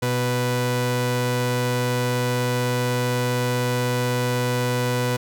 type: tone pair together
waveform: sawtooth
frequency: 123.45 / 246.9 Hz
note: B2 / B3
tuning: 0 / 0 cents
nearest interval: octave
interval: 1200 cents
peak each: -18 dBFS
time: 0.02-5.17 s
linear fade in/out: 10 ms
effects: none